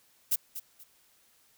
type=noise with echo; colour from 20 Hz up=violet; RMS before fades=-26 dBFS; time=0.31-0.36 s; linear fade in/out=10 ms; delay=240 ms; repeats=2; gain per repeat=-12 dB; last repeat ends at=0.84 s; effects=white hiss -65 dBFS RMS until 1.57 s